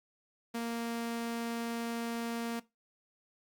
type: tone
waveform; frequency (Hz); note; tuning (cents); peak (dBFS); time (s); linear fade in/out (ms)
sawtooth; 232.6; A#3; -4; -30; 0.54-2.6; 10
effects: noise-tail reverb RT60 0.2 s tail -18 dB re dry + Opus 48 kbps